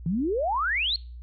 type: exponential sweep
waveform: sine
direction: up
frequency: 155.56 to 4387 Hz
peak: -23 dBFS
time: 0.06-0.96 s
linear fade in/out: 2 ms
effects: noise-tail reverb RT60 0.4 s tail -25 dB re dry + added 60 Hz sine -38 dBFS peak until 1.22 s